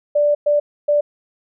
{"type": "tone bursts at uneven times", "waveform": "sine", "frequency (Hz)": 587.3, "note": "D5", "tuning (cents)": 0, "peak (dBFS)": -12, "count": 3, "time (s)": [[0.15, 0.35], [0.46, 0.6], [0.88, 1.01]], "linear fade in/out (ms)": 10, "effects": []}